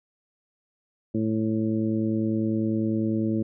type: harmonic tone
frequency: 110 Hz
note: A2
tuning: in tune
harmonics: 1 / 2 / 3 / 4 / 5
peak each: -30 / -25 / -27 / -38 / -37 dBFS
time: 1.14-3.43 s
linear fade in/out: 10 ms
effects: none